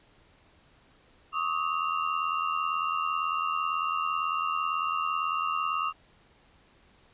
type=tone cluster; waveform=sine; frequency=1101 / 1191 / 1269 / 2772 Hz; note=C#6 / D6 / D#6 / F7; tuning=-12 / +24 / +34 / -14 cents; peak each=-33 / -32 / -30 / -36 dBFS; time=1.32-5.93 s; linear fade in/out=50 ms; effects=pink hiss -61 dBFS RMS until 7.13 s + resampled to 8000 Hz